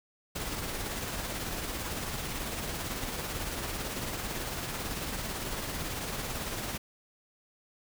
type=noise with tremolo; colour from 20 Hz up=pink; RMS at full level=-34 dBFS; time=0.35-6.78 s; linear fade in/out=10 ms; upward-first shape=triangle; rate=18 Hz; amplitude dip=40%; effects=none